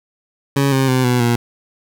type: tone with pitch steps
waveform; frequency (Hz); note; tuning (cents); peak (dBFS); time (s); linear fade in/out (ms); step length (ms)
20% pulse; 139 / 133.72 / 128.65 / 123.76 / 119.07; C#3 / C3 / C3 / B2 / A#2; +5 / +38 / -29 / +4 / +37; -8; 0.56-1.36; 5; 160
effects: none